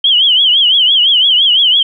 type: tone with vibrato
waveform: sine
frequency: 3117 Hz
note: G7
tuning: 11 cents flat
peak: -6 dBFS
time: 0.04-1.83 s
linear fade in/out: 5 ms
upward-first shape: triangle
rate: 5.9 Hz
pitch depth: 160 cents each way
effects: none